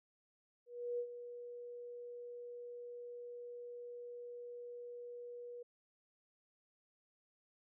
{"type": "tone with ADSR envelope", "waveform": "sine", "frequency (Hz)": 482.8, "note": "B4", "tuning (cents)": -39, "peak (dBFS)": -35, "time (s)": [0.66, 5.63], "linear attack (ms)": 330, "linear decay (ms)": 74, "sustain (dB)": -11, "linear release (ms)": 8, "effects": []}